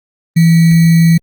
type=tone with sample-and-hold; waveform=sine; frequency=165.7 Hz; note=E3; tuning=9 cents sharp; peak=-4 dBFS; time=0.36-1.18 s; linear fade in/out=10 ms; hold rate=2100 Hz; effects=Opus 24 kbps